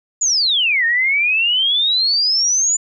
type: exponential two-way sweep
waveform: sine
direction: down then up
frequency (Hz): 7090 to 1819 to 7090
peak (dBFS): -13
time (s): 0.21-2.77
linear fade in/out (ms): 10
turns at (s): 0.85
effects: none